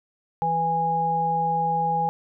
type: harmonic tone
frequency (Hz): 164.81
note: E3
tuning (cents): 0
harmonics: 1 / 3 / 5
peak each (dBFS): -30 / -32 / -21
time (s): 0.42-2.09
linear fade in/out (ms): 0
effects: none